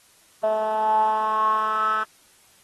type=tone with band-pass filter sweep; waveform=10% pulse; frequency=216.8 Hz; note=A3; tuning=25 cents flat; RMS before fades=-22 dBFS; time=0.43-2.04 s; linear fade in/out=10 ms; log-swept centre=680 to 1400 Hz; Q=9.5; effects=white hiss -56 dBFS RMS until 2.63 s + AAC 32 kbps